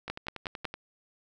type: two click trains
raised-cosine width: 0.3 ms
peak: -16 / -22 dBFS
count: 4 / 8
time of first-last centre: 0.1-0.652 / 0.08-0.74 s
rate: 5.43 / 10.6 Hz
effects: none